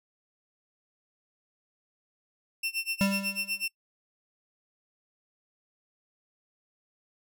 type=tone with tremolo; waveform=sawtooth; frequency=2700 Hz; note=E7; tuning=41 cents sharp; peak=-24 dBFS; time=2.63-3.68 s; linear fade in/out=5 ms; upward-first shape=sine; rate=8.1 Hz; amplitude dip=95%
type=tone with exponential decay; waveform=square; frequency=197 Hz; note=G3; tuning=9 cents sharp; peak=-22 dBFS; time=3.01-3.66 s; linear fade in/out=0 ms; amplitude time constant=140 ms
effects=noise-tail reverb RT60 0.1 s tail -24 dB re dry